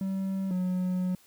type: tone pair in turn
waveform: triangle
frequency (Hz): 192.2 / 182.83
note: G3 / F#3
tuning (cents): -34 / -20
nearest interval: minor second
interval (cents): 86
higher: first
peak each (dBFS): -26 / -24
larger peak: second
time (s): 0.01-0.51 / 0.51-1.15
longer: second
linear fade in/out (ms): 2
effects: white hiss -60 dBFS RMS until 1.26 s